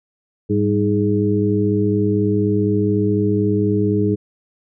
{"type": "harmonic tone with a mistuned harmonic", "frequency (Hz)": 104.1, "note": "G#2", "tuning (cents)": 5, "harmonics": [1, 2, 3, 4], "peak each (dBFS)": [-20, -20, -20, -20], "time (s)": [0.49, 4.16], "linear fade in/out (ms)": 20, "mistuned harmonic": 2, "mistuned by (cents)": -82, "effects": []}